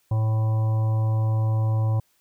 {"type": "harmonic tone", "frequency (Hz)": 110, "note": "A2", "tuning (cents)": 0, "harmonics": [1, 3, 5, 7, 9, 10], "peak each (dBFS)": [-19, -41, -37, -40, -40, -51], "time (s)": [0.11, 2], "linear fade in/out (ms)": 5, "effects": ["white hiss -66 dBFS RMS until 2.2 s"]}